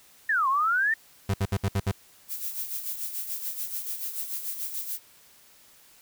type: exponential two-way sweep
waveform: sine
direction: down then up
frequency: 1848 to 1035 to 1848 Hz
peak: -21 dBFS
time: 0.29-0.94 s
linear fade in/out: 5 ms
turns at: 0.48 s
type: tone bursts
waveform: 35% pulse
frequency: 98 Hz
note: G2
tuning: in tune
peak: -21 dBFS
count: 6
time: 1.29-1.916 s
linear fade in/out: 5 ms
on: 51 ms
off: 64 ms
type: noise with tremolo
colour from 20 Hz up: violet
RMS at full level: -31 dBFS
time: 2.28-5 s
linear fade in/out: 50 ms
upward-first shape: sine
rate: 6.9 Hz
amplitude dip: 60%
effects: white hiss -56 dBFS RMS until 6.01 s